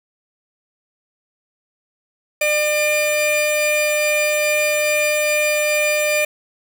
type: tone pair together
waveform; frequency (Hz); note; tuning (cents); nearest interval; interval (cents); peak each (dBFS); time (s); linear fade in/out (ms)
45% pulse; 600.6 / 2400; D5 / D7; +39 / +37; 2 octaves; 2398; -18 / -19; 2.41-6.25; 5
effects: none